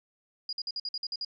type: tone bursts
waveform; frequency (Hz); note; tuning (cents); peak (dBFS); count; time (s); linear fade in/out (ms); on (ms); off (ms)
sine; 4873; D#8; -37; -31; 9; 0.49-1.248; 2; 38; 52
effects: none